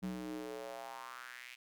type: tone with high-pass filter sweep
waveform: square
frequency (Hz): 61.74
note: B1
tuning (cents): 0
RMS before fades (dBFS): -45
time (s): 0.02-1.56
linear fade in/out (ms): 20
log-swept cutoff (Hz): 180 to 2500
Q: 3.6
effects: none